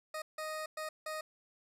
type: tone bursts at uneven times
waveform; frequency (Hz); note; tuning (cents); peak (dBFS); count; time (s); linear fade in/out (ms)
20% pulse; 622.3; D#5; 0; -33; 4; 0.14-0.22 / 0.38-0.66 / 0.77-0.89 / 1.06-1.21; 5
effects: resampled to 32000 Hz + 11-bit